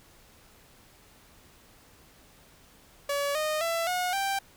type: tone with pitch steps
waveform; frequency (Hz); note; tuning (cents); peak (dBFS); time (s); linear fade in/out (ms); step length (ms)
sawtooth; 568 / 615.8 / 667.7 / 724 / 784.9; C#5 / D#5 / E5 / F#5 / G5; +42 / -18 / +22 / -38 / +2; -23; 3.09-4.39; 5; 260
effects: pink hiss -57 dBFS RMS until 4.56 s